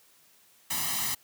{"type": "noise with comb filter", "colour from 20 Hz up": "white", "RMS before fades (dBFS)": -30, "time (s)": [0.7, 1.15], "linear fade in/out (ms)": 10, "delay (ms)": 1, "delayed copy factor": 0.85, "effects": ["white hiss -61 dBFS RMS until 1.23 s", "high-pass 80 Hz 12 dB/octave"]}